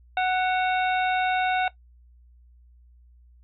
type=harmonic tone with a mistuned harmonic; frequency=740 Hz; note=F#5; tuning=in tune; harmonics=1 / 2 / 3 / 4 / 5; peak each=-22 / -28 / -32 / -34 / -36 dBFS; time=0.17-1.68 s; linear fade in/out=2 ms; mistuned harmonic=4; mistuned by=-140 cents; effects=noise-tail reverb RT60 0.1 s tail -17 dB re dry + added 60 Hz sine -51 dBFS peak until 3.43 s